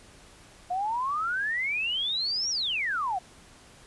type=exponential two-way sweep; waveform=sine; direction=up then down; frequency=703 to 5790 to 703 Hz; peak=-26 dBFS; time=0.7-3.19 s; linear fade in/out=10 ms; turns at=2.5 s; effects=pink hiss -53 dBFS RMS until 3.86 s + resampled to 24000 Hz